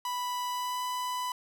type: tone with pitch glide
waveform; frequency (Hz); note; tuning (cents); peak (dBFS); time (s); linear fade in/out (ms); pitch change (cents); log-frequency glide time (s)
45% pulse; 987.8 to 996.4; B5 to B5; 0 to +15; -31; 0.05-1.32; 2; +15; 0.48-0.82
effects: none